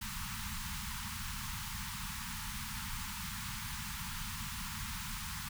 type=band-stop noise; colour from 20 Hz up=pink; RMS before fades=-41 dBFS; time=0.01-5.49 s; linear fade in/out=10 ms; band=230 to 860 Hz; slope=96 dB/octave; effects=none